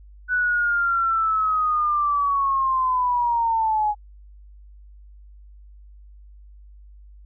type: linear sweep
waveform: sine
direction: down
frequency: 1493 to 830.6 Hz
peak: -18 dBFS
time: 0.28-3.95 s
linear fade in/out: 50 ms
effects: added 50 Hz sine -43 dBFS peak until 7.25 s